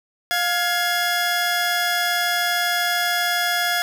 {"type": "tone pair together", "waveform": "20% pulse", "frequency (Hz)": [705, 1682.6], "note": ["F5", "G#6"], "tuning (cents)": [16, 22], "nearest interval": "octave + minor third", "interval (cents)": 1506, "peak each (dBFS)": -17, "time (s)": [0.31, 3.82], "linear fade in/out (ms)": 0, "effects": []}